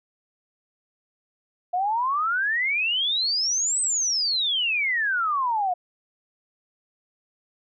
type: exponential two-way sweep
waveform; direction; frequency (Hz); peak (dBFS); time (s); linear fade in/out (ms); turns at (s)
sine; up then down; 698.5 to 8270 to 698.5; -21; 1.73-5.74; 10; 3.81
effects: none